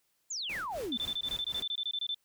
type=exponential sweep; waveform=sine; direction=down; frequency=7459 to 215.2 Hz; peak=-34 dBFS; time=0.3-0.97 s; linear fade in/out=10 ms
type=noise with tremolo; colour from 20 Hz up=pink; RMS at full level=-45 dBFS; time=0.49-1.63 s; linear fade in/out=5 ms; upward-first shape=sine; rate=3.9 Hz; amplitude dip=90%
type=tone bursts; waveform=sine; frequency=3535 Hz; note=A7; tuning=7 cents sharp; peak=-31 dBFS; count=16; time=0.92-2.145 s; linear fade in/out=2 ms; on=55 ms; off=23 ms
effects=white hiss -75 dBFS RMS until 2.24 s